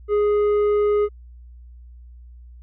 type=tone with tanh clipping; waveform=sine; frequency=415.3 Hz; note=G#4; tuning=in tune; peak=-17 dBFS; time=0.08-1.09 s; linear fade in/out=50 ms; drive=7 dB; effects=added 60 Hz sine -40 dBFS peak until 2.62 s